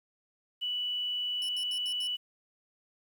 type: tone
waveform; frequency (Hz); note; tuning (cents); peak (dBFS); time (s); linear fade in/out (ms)
sine; 2960; F#7; 0; -30; 0.61-2.17; 20
type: tone bursts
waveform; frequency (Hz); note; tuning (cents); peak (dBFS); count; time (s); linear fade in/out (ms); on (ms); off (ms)
20% pulse; 5380; E8; +34; -35; 5; 1.42-2.071; 0; 67; 79
effects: 10-bit